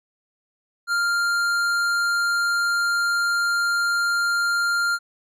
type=tone with tanh clipping; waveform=sine; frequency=1396.9 Hz; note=F6; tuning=in tune; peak=-21 dBFS; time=0.87-4.99 s; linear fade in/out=50 ms; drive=14 dB; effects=none